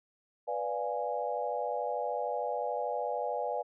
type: chord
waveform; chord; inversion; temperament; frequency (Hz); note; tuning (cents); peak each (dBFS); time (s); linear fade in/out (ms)
sine; B diminished seventh; none; equal; 493.9 / 587.3 / 698.5 / 830.6; B4 / D5 / F5 / Ab5; 0 / 0 / 0 / 0; -36 / -36 / -37 / -36; 0.47-3.63; 20
effects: none